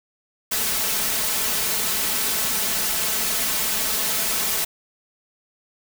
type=noise with comb filter; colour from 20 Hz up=white; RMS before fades=-23 dBFS; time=0.51-4.65 s; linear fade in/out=10 ms; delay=4.6 ms; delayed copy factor=+0.6; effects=none